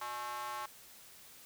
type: tone with high-pass filter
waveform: square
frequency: 121.1 Hz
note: B2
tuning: 34 cents flat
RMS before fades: -41 dBFS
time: 0.01-0.66 s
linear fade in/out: 5 ms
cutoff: 990 Hz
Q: 4.6
effects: white hiss -56 dBFS RMS until 1.45 s